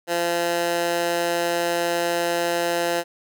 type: tone with high-pass filter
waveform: 15% pulse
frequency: 171.8 Hz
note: F3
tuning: 28 cents flat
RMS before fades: -23 dBFS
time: 0.07-3.04 s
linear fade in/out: 50 ms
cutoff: 480 Hz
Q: 0.97
effects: none